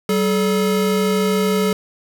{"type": "tone pair together", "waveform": "square", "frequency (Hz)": [191.6, 429.4], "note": ["G3", "A4"], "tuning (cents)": [-39, -42], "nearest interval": "octave + major second", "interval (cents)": 1397, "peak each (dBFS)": -19, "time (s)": [0.09, 1.73], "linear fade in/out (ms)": 2, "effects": []}